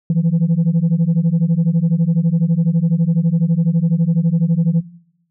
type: beating tone pair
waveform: sine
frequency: 160.7 / 172.7 Hz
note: E3 / F3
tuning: -44 / -19 cents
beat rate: 12 Hz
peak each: -14 dBFS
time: 0.1-4.81 s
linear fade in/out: 2 ms
effects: noise-tail reverb RT60 0.8 s tail -19 dB re dry + tanh soft clip ceiling -9 dBFS